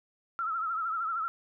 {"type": "tone with vibrato", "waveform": "sine", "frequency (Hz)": 1324, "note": "E6", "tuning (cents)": 7, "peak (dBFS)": -29, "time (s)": [0.39, 1.28], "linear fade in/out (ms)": 0, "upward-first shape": "triangle", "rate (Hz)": 13, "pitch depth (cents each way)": 97, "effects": []}